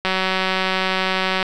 click train, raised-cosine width 0.3 ms, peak -4 dBFS, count 260, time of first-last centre 0.05-1.428 s, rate 188 Hz, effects none

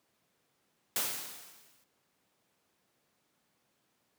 white noise with exponential decay, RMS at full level -30 dBFS, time 0.96-1.84 s, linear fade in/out 1 ms, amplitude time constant 190 ms, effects pink hiss -75 dBFS RMS until 4.18 s + high-pass 150 Hz 12 dB/octave

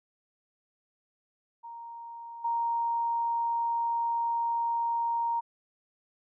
sine tone with level steps, 932.3 Hz, A#5, in tune, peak -40 / -26 dBFS, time 1.63-5.41 s, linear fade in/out 20 ms, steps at 2.44 s, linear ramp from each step 10 ms, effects none

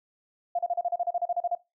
sine tone bursts, 698.5 Hz, F5, in tune, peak -24 dBFS, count 14, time 0.55-1.551 s, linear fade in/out 5 ms, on 39 ms, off 35 ms, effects noise-tail reverb RT60 0.2 s tail -17 dB re dry

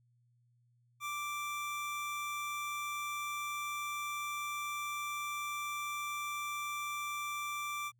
25% pulse tone, 1174.7 Hz, D6, in tune, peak -33 dBFS, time 1-7.92 s, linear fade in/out 50 ms, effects added 120 Hz sine -68 dBFS peak until 7.99 s

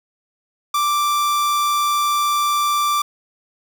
45% pulse tone, 1174.7 Hz, D6, in tune, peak -16 dBFS, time 0.74-3.02 s, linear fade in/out 5 ms, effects none

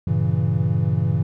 triangle chord, G diminished seventh, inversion none, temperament equal, 98 / 116.54 / 138.59 / 164.81 Hz, G2 / Bb2 / Db3 / Fb3, 0 / 0 / 0 / 0 cents, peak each -21 dBFS, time 0.07-1.23 s, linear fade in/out 5 ms, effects none

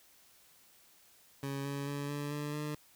20% pulse tone with pitch steps, 138.4 / 140.58 / 142.78 / 145.03 / 147.31 / 149.62 Hz, C#3 / C#3 / D3 / D3 / D3 / D3, -2 / +25 / -48 / -21 / +6 / +33 cents, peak -31 dBFS, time 1.43-2.75 s, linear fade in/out 2 ms, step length 220 ms, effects white hiss -63 dBFS RMS until 2.95 s

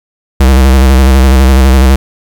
square tone with vibrato, 65.8 Hz, C2, 10 cents sharp, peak -3 dBFS, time 0.4-1.96 s, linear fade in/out 5 ms, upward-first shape square, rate 12 Hz, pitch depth 50 cents each way, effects 7-bit

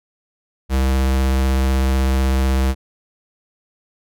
square tone with vibrato, 66 Hz, C2, 16 cents sharp, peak -15 dBFS, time 0.69-2.75 s, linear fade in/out 50 ms, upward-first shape triangle, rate 16 Hz, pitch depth 15 cents each way, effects none

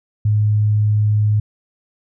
sine tone, 105.7 Hz, G#2, 31 cents sharp, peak -12 dBFS, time 0.25-1.4 s, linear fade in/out 5 ms, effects none

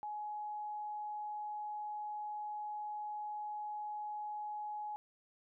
sine tone, 841 Hz, G#5, 22 cents sharp, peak -39 dBFS, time 0.03-4.96 s, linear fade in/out 0 ms, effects none

